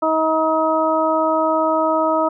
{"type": "harmonic tone", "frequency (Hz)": 317.5, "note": "D#4", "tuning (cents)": 35, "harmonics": [1, 2, 3, 4], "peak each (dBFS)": [-22, -18, -21, -21], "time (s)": [0.02, 2.29], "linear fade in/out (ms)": 10, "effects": []}